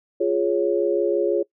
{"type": "chord", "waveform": "sine", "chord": "Db major", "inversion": "first", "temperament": "equal", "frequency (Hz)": [349.2, 415.3, 554.4], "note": ["F4", "Ab4", "Db5"], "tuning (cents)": [0, 0, 0], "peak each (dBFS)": [-22, -22, -23], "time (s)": [0.2, 1.43], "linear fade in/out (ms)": 10, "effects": ["noise-tail reverb RT60 0.1 s tail -22 dB re dry"]}